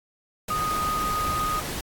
sine tone in noise, 1242 Hz, D#6, 3 cents flat, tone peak -24 dBFS, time 0.5-1.6 s, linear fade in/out 5 ms, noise pink, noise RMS -32 dBFS, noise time 0.48-1.81 s, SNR +5 dB, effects AAC 64 kbps

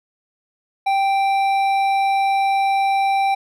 sine tone with hard clipping, 784 Hz, G5, in tune, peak -17 dBFS, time 0.86-3.35 s, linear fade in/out 10 ms, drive 9 dB, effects none

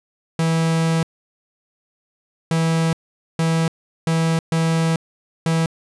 45% pulse tone bursts at uneven times, 163.3 Hz, E3, 16 cents flat, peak -16 dBFS, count 6, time 0.39-1.03 / 2.51-2.93 / 3.39-3.68 / 4.07-4.39 / 4.52-4.96 / 5.46-5.66 s, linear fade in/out 2 ms, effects resampled to 24000 Hz

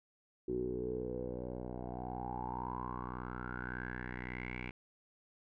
10% pulse tone with low-pass filter sweep, 61.74 Hz, B1, in tune, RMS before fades -41 dBFS, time 0.48-4.71 s, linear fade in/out 5 ms, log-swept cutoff 360 to 2400 Hz, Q 9.3, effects none

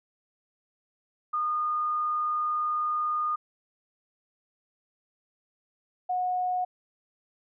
sine tone pair in turn, 1223 / 729.1 Hz, D#6 / F#5, -30 / -26 cents, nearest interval major sixth, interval 896 cents, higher first, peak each -25 dBFS, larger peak neither, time 1.33-3.36 / 6.09-6.65 s, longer first, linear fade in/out 10 ms, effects none

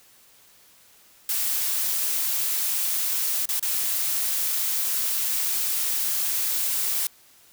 blue noise with dropouts, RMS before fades -25 dBFS, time 1.29-7.07 s, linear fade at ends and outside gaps 2 ms, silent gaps 3.456-3.489 / 3.596-3.626 s, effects white hiss -55 dBFS RMS until 7.52 s

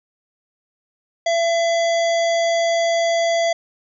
harmonic tone, 673 Hz, E5, 36 cents sharp, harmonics 1 / 3 / 5 / 7 / 9 / 10, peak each -16 / -26 / -30 / -33 / -35 / -36 dBFS, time 1.26-3.53 s, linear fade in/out 5 ms, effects none

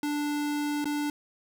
square tone with dropouts, 293.7 Hz, D4, in tune, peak -28 dBFS, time 0.03-1.1 s, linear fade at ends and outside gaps 2 ms, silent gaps 0.844-0.855 s, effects none

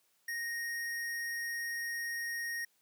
square tone, 1864.7 Hz, A#6, in tune, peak -36 dBFS, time 0.28-2.65 s, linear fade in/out 5 ms, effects white hiss -73 dBFS RMS until 2.81 s + high-pass 150 Hz 12 dB/octave

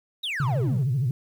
triangle exponential sweep, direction down, 3963 to 116.8 Hz, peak -25 dBFS, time 0.23-0.84 s, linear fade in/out 10 ms
sine tone with vibrato, 130.81 Hz, C3, in tune, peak -20 dBFS, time 0.4-1.11 s, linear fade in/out 2 ms, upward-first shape sine, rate 13 Hz, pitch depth 200 cents each way
effects tanh soft clip ceiling -17 dBFS + 9-bit

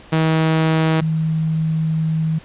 sawtooth / sine tone pair in turn, 159.7 / 159.13 Hz, D#3 / D#3, +45 / +39 cents, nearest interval unison, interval 6 cents, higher first, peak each -10 / -16 dBFS, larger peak first, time 0.12-1.01 / 1.01-2.39 s, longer second, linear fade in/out 10 ms, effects pink hiss -43 dBFS RMS until 2.44 s + resampled to 8000 Hz

